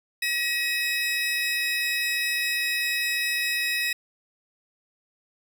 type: tone pair together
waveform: 30% pulse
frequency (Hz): 1912 / 2551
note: A#6 / D#7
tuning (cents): +43 / +43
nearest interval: perfect fourth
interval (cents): 500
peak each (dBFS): -24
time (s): 0.22-3.93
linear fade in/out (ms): 5
effects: none